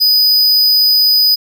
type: tone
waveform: square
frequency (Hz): 4978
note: D#8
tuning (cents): 0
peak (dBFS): -8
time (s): 0-1.36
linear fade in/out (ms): 20
effects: none